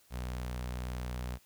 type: tone with notch filter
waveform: sawtooth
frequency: 61.74 Hz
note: B1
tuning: in tune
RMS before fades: -38 dBFS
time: 0.1-1.39 s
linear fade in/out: 50 ms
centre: 330 Hz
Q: 1.9
effects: white hiss -65 dBFS RMS until 1.45 s